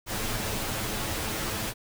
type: noise with comb filter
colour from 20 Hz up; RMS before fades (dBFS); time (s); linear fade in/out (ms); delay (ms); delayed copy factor
pink; -31; 0.06-1.74; 50; 9.2; +0.55
effects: none